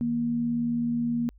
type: tone pair together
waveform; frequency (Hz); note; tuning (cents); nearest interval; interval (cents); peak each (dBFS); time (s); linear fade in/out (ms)
sine; 158.11 / 236.9; D#3 / A#3; +28 / +28; perfect fifth; 700; -36 / -24; 0.01-1.29; 0
effects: added 50 Hz sine -51 dBFS peak until 1.38 s